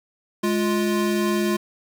square tone pair together, 209.3 / 350 Hz, G#3 / F4, +14 / +4 cents, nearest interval major sixth, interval 890 cents, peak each -23 dBFS, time 0.43-1.57 s, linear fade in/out 10 ms, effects 8-bit

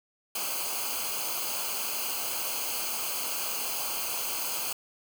white noise with comb filter, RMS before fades -32 dBFS, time 0.35-4.73 s, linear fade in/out 5 ms, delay 0.54 ms, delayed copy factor -0.8, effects none

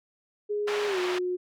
sine tone with pitch glide, 415.3 to 361.5 Hz, G#4 to F#4, 0 to -40 cents, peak -26 dBFS, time 0.49-1.37 s, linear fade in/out 20 ms, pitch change -240 cents, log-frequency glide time 0.87-0.99 s
pink band-pass noise, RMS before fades -34 dBFS, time 0.67-1.19 s, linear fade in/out 10 ms, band 730 to 3400 Hz, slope 12 dB/octave
effects none

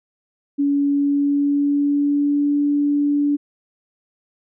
sine tone with pitch glide, 283.6 to 289.1 Hz, C#4 to D4, +40 to -27 cents, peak -15 dBFS, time 0.58-3.37 s, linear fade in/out 20 ms, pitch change +33 cents, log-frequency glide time 0.9-2.59 s, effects none

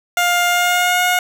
15% pulse tone with pitch glide, 705 to 721.1 Hz, F5 to F#5, +16 to -45 cents, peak -7 dBFS, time 0.17-1.19 s, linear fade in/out 2 ms, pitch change +39 cents, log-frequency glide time 0.48-1.01 s, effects none

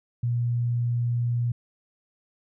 sine tone, 119.8 Hz, A#2, 48 cents sharp, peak -22 dBFS, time 0.23-1.52 s, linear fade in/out 5 ms, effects none

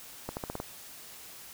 accelerating click train, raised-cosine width 1 ms, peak -20 dBFS, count 6, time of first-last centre 0.29-0.601 s, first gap 79 ms, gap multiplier 0.88, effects white hiss -48 dBFS RMS until 1.53 s

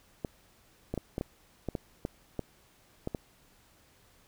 clicks, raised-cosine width 2 ms, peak -19 dBFS, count 11, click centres 0.248 / 0.94 / 0.977 / 1.181 / 1.211 / 1.687 / 1.752 / 2.051 / 2.393 / 3.074 / 3.148 s, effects pink hiss -63 dBFS RMS until 4.27 s

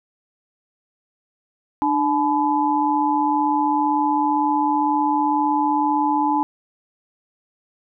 sine tone cluster, 297.4 / 858 / 1000 Hz, D4 / A5 / B5, +22 / -44 / +21 cents, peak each -21 / -19 / -24 dBFS, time 1.82-6.43 s, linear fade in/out 0 ms, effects none

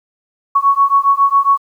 sine beating tone pair, 1108.7 / 1116 Hz, C#6 / C#6, 0 / +11 cents, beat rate 7.3 Hz, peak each -12 dBFS, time 0.55-1.58 s, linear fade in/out 10 ms, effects 8-bit

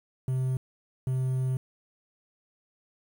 triangle tone bursts at uneven times, 129.7 Hz, C3, 15 cents flat, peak -23 dBFS, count 2, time 0.28-0.57 / 1.07-1.57 s, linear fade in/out 2 ms, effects 9-bit

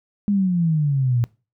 sine exponential sweep, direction down, 207.7 to 116.3 Hz, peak -16 dBFS, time 0.28-1.24 s, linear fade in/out 0 ms, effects noise-tail reverb RT60 0.3 s tail -22 dB re dry

